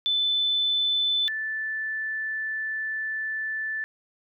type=tone pair in turn; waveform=sine; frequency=3513 / 1755.5 Hz; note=A7 / A6; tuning=-3 / -4 cents; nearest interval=octave; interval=1201 cents; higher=first; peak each=-21 / -27 dBFS; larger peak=first; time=0.06-1.28 / 1.28-3.84 s; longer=second; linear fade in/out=0 ms; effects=none